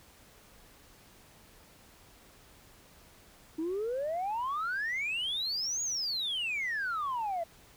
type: exponential two-way sweep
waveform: sine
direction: up then down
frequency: 308.3 to 6800 to 650 Hz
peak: -29 dBFS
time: 3.58-7.44 s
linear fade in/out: 10 ms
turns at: 5.82 s
effects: tanh soft clip ceiling -28 dBFS + pink hiss -58 dBFS RMS until 7.76 s